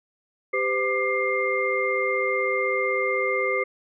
sine tone cluster, 394.1 / 510 / 1193 / 2109 Hz, G4 / C5 / D6 / C7, +9 / -44 / +27 / +13 cents, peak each -28 / -26 / -30 / -25 dBFS, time 0.53-3.64 s, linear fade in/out 10 ms, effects none

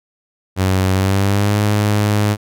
sawtooth tone with pitch glide, 94.4 to 104.14 Hz, F#2 to G#2, +35 to +5 cents, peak -9 dBFS, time 0.56-2.37 s, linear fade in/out 50 ms, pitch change +170 cents, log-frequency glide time 0.92-1.58 s, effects none

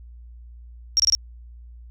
sine tone bursts, 5588 Hz, F8, in tune, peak -14 dBFS, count 4, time 0.97-1.15 s, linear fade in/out 0 ms, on 27 ms, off 24 ms, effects added 59 Hz sine -40 dBFS peak until 1.9 s

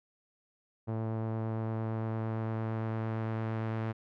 sawtooth tone with low-pass filter sweep, 111.4 Hz, A2, 22 cents sharp, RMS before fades -34 dBFS, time 0.87-3.93 s, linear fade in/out 20 ms, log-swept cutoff 840 to 1900 Hz, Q 0.87, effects none

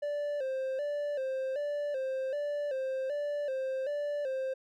triangle tone with vibrato, 554.4 Hz, C#5, in tune, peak -29 dBFS, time 0.02-4.54 s, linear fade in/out 10 ms, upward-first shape square, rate 1.3 Hz, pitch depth 89 cents each way, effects none

